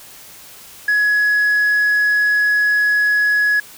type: tone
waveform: sine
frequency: 1682 Hz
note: G#6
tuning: 22 cents sharp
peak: -10 dBFS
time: 0.88-3.6 s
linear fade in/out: 5 ms
effects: tanh soft clip ceiling -11 dBFS + white hiss -40 dBFS RMS until 3.77 s